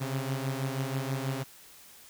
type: beating tone pair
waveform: sawtooth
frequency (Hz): 132 / 138.2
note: C3 / C#3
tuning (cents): +16 / -5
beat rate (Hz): 6.2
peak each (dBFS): -28 / -31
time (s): 0-1.44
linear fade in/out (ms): 20
effects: white hiss -53 dBFS RMS until 2.09 s

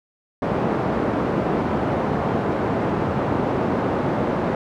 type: band-pass noise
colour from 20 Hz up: pink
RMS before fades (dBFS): -22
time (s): 0.42-4.55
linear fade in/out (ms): 2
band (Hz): 150 to 910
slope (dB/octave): 12
effects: none

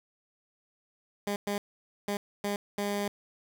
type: tone bursts at uneven times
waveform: 15% pulse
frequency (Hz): 203.4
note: G#3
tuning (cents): -36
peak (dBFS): -23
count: 5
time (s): 1.27-1.36 / 1.47-1.58 / 2.08-2.17 / 2.44-2.56 / 2.78-3.08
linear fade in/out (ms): 2
effects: none

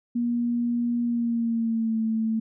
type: tone with pitch glide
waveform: sine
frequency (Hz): 238.3 to 222.3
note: A#3 to A3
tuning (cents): +38 to +18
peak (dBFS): -22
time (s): 0.15-2.4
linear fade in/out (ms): 10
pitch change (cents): -120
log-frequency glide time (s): 1.03-1.99
effects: none

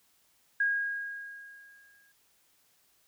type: tone with exponential decay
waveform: sine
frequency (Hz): 1635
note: G#6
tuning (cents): -28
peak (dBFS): -23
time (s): 0.6-2.12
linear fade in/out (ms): 5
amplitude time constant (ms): 330
effects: white hiss -68 dBFS RMS until 3.07 s

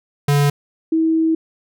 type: tone pair in turn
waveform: square / sine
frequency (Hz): 143.7 / 322.6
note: D3 / E4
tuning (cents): -37 / -37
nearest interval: octave + major second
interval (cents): 1400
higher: second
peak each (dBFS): -13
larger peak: neither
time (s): 0.28-0.5 / 0.92-1.35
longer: second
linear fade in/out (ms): 5
effects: none

